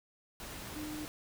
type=tone in noise; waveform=sine; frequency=303.8 Hz; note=D#4; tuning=41 cents flat; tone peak=-39 dBFS; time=0.76-1.05 s; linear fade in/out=0 ms; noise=pink; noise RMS=-45 dBFS; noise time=0.4-1.08 s; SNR=+3 dB; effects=none